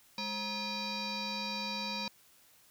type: tone with frequency modulation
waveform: sine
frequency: 2434 Hz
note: D#7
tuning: 39 cents flat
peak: -34 dBFS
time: 0.18-2.08 s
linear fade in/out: 2 ms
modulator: 742 Hz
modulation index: 3.6
effects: white hiss -63 dBFS RMS until 2.7 s